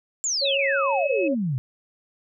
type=exponential sweep; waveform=sine; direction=down; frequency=7459 to 120 Hz; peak=-22 dBFS; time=0.24-1.58 s; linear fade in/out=0 ms
type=tone with vibrato; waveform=sine; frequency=552 Hz; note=C#5; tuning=7 cents flat; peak=-23 dBFS; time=0.41-1.35 s; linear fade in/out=20 ms; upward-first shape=triangle; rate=6.6 Hz; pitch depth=17 cents each way
type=tone with pitch glide; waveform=sine; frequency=2600 to 2572 Hz; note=E7 to E7; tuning=-24 to -43 cents; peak=-29 dBFS; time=0.45-1.28 s; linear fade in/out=5 ms; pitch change=-19 cents; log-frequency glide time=0.66-0.81 s
effects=none